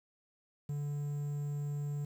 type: tone with quantisation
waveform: triangle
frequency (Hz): 145.2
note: D3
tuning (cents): -19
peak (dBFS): -32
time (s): 0.69-2.05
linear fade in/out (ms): 5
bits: 10
effects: none